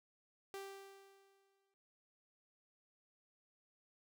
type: tone with exponential decay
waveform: sawtooth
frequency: 392 Hz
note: G4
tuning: in tune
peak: -40 dBFS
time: 0.54-1.74 s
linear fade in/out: 0 ms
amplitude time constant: 260 ms
effects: none